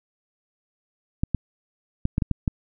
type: clicks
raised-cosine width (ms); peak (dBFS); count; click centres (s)
5; -9; 7; 1.235 / 1.347 / 2.054 / 2.181 / 2.222 / 2.313 / 2.478
effects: none